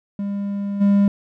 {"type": "tone with level steps", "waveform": "triangle", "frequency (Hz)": 200.8, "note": "G3", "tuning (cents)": 42, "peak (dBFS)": [-20, -10], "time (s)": [0.19, 1.08], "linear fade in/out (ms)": 2, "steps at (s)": 0.8, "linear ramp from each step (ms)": 20, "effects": []}